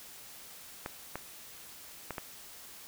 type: clicks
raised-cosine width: 0.5 ms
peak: -21 dBFS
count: 4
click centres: 0.861 / 1.156 / 2.107 / 2.182 s
effects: white hiss -50 dBFS RMS until 2.87 s